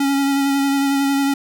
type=tone with vibrato; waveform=square; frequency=277.2 Hz; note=C#4; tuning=in tune; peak=-16 dBFS; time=0-1.34 s; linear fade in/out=5 ms; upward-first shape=sine; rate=11 Hz; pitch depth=18 cents each way; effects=none